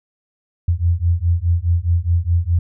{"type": "beating tone pair", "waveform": "sine", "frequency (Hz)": [83.6, 88.4], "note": ["E2", "F2"], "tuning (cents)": [25, 22], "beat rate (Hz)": 4.8, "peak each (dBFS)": -17, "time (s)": [0.68, 2.59], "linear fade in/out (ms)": 5, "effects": []}